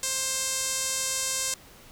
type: tone with band-pass filter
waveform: sawtooth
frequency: 527 Hz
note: C5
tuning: 12 cents sharp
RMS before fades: -29 dBFS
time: 0.03-1.54 s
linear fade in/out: 2 ms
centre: 7500 Hz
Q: 2.1
effects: pink hiss -51 dBFS RMS until 1.91 s